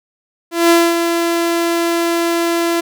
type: tone with ADSR envelope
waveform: sawtooth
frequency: 338.4 Hz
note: E4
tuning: 45 cents sharp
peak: -3 dBFS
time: 0.51-2.81 s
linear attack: 190 ms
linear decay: 240 ms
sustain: -7 dB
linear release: 12 ms
effects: none